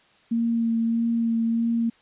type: tone with vibrato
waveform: sine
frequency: 230 Hz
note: A#3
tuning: 23 cents flat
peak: -20 dBFS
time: 0.31-1.9 s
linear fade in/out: 10 ms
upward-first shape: sine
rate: 1.6 Hz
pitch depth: 15 cents each way
effects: white hiss -58 dBFS RMS until 2.01 s + resampled to 8000 Hz